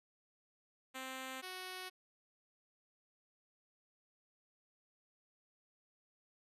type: tone pair in turn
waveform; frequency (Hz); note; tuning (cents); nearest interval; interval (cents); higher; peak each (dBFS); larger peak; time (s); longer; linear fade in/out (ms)
5% pulse; 261.6 / 370; C4 / F#4; 0 / 0; tritone; 600; second; -32 / -33; first; 0.94-1.42 / 1.42-1.9; neither; 20
effects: resampled to 32000 Hz